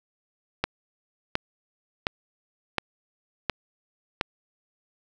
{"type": "click train", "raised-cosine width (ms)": 0.3, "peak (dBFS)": -7, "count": 6, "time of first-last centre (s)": [0.64, 4.211], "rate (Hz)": 1.4, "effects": []}